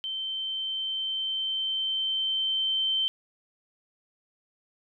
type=tone with level ramp; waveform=sine; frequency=3105 Hz; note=G7; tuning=17 cents flat; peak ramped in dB=-30 to -23 dBFS; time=0.04-3.08 s; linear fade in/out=0 ms; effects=none